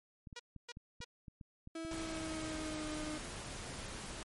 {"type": "clicks", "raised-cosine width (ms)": 5, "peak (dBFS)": -37, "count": 9, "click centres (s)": [0.272, 0.328, 0.563, 0.771, 1.005, 1.282, 1.412, 1.674, 1.85]}
{"type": "tone bursts", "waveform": "5% pulse", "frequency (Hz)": 480, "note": "B4", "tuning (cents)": -49, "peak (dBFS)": -33, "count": 3, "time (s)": [0.36, 1.045], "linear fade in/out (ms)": 5, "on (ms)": 35, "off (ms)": 290}
{"type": "tone with pitch glide", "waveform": "35% pulse", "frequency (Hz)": [326.5, 306.4], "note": ["E4", "D#4"], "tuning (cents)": [-17, -27], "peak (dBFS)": -39, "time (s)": [1.75, 3.18], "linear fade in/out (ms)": 5, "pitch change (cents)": -110, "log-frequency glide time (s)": [1.89, 2.89]}
{"type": "noise", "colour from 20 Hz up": "pink", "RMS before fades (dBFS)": -45, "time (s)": [1.91, 4.23], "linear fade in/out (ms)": 2}
{"effects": ["MP3 48 kbps"]}